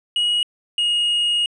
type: tone pair in turn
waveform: triangle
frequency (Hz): 2899 / 2871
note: F#7 / F7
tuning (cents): -36 / +47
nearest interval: unison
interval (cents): 17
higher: first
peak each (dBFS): -15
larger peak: neither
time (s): 0.16-0.43 / 0.78-1.46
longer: second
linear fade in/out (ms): 2
effects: resampled to 22050 Hz